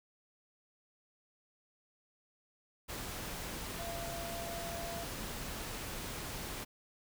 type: tone in noise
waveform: sine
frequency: 680 Hz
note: F5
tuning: 46 cents flat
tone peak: -42 dBFS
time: 3.78-5.05 s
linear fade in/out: 20 ms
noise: pink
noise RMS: -42 dBFS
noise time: 2.88-6.65 s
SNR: -3 dB
effects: none